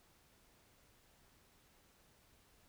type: silence
effects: pink hiss -69 dBFS RMS until 2.68 s